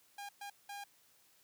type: tone bursts at uneven times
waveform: sawtooth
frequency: 809 Hz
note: G#5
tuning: 46 cents flat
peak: -40 dBFS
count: 3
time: 0.18-0.29 / 0.41-0.5 / 0.69-0.84 s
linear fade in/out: 5 ms
effects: white hiss -68 dBFS RMS until 1.43 s + high-pass 80 Hz 12 dB/octave